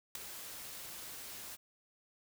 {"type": "noise with ADSR envelope", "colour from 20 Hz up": "white", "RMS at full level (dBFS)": -35, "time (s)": [0.15, 1.57], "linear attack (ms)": 4, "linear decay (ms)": 4, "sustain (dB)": -12, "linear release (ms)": 28, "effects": []}